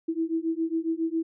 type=beating tone pair; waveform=sine; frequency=323.1 / 330.4 Hz; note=E4 / E4; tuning=-35 / +4 cents; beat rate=7.3 Hz; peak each=-28 dBFS; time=0.08-1.23 s; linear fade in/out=10 ms; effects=none